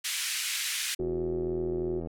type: band-pass noise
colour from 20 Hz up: pink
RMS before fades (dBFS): -32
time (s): 0.04-0.95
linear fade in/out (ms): 10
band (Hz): 1900 to 12000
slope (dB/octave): 24
type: tone with pitch glide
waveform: sine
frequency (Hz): 367.4 to 365.1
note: F#4 to F#4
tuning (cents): -12 to -23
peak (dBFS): -29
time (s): 0.99-2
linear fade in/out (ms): 5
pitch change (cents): -11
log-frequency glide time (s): 1.62-1.72
type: click train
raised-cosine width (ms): 2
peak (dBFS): -24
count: 90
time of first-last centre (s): 1-2.072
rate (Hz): 83
effects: none